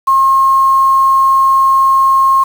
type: tone with quantisation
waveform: sine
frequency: 1074 Hz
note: C6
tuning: 45 cents sharp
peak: -6 dBFS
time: 0.07-2.44 s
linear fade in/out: 10 ms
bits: 5
effects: none